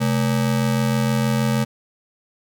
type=ring-modulated tone; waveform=square; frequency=174.61 Hz; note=F3; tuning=in tune; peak=-15 dBFS; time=0-1.65 s; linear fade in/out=20 ms; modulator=43.2 Hz; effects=none